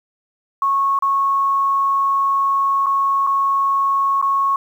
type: tone with dropouts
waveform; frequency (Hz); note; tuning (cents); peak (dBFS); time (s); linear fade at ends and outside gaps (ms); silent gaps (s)
sine; 1100; C#6; -14; -14; 0.62-4.56; 2; 0.99-1.023 / 2.861-2.866 / 3.267-3.271 / 4.215-4.225
effects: 8-bit